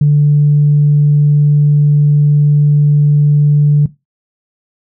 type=tone; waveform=sine; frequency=146.83 Hz; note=D3; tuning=in tune; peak=-4 dBFS; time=0.01-3.86 s; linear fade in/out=5 ms; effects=noise-tail reverb RT60 0.2 s tail -17 dB re dry + tanh soft clip ceiling -1 dBFS